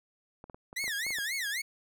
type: clicks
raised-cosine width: 1 ms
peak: -32 dBFS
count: 9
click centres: 0.441 / 0.498 / 0.545 / 0.729 / 0.841 / 0.879 / 1.066 / 1.106 / 1.186 s
type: tone with vibrato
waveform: sawtooth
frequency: 1893 Hz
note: A#6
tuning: 26 cents sharp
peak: -28 dBFS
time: 0.76-1.62 s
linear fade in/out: 10 ms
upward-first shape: sine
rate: 3.8 Hz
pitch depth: 270 cents each way
effects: none